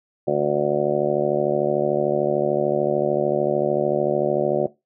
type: harmonic tone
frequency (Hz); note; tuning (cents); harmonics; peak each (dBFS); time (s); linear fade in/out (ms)
73.42; D2; 0; 2 / 3 / 4 / 5 / 6 / 7 / 8 / 9 / 10; -30 / -30 / -33 / -22 / -32 / -27 / -22 / -28 / -30; 0.27-4.67; 10
effects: noise-tail reverb RT60 0.2 s tail -18 dB re dry